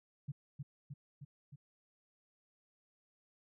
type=tone with echo; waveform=sine; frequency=141.6 Hz; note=C#3; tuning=37 cents sharp; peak=-37 dBFS; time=0.28-0.32 s; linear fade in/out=10 ms; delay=310 ms; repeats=4; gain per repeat=-3 dB; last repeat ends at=1.56 s; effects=none